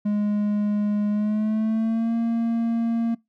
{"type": "tone with pitch glide", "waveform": "triangle", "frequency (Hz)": [207.7, 230.5], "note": ["G#3", "A#3"], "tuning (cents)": [0, -19], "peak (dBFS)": -18, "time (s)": [0.05, 3.15], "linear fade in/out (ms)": 10, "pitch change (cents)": 181, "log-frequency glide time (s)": [1.1, 2.15], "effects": ["noise-tail reverb RT60 0.2 s tail -24 dB re dry"]}